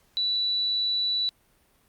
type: tone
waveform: sine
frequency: 3951 Hz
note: B7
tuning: in tune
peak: -23 dBFS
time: 0.17-1.29 s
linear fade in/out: 0 ms
effects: pink hiss -64 dBFS RMS until 1.88 s + Opus 48 kbps